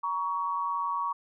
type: tone pair together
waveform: sine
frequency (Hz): 945 / 1122.4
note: A#5 / C#6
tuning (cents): +23 / +21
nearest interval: minor third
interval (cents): 298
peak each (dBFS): -32 / -29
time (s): 0.03-1.13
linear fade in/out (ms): 10
effects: none